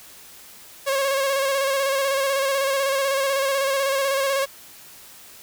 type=tone with vibrato; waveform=sawtooth; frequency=546 Hz; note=C#5; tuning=26 cents flat; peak=-16 dBFS; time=0.86-4.46 s; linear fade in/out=20 ms; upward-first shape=square; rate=16 Hz; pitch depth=32 cents each way; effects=white hiss -45 dBFS RMS until 5.42 s